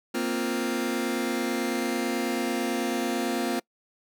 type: chord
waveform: sawtooth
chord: Bb suspended second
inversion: none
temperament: just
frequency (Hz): 233.1 / 262.2 / 349.6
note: Bb3 / C4 / F4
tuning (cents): 0 / +4 / +2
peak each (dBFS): -26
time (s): 0.14-3.6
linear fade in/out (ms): 10
effects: noise-tail reverb RT60 0.1 s tail -24 dB re dry